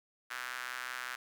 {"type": "tone with high-pass filter", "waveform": "sawtooth", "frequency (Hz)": 125.2, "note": "B2", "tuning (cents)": 24, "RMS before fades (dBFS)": -41, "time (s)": [0.3, 1.16], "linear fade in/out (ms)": 10, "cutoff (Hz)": 1500, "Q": 2.9, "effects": []}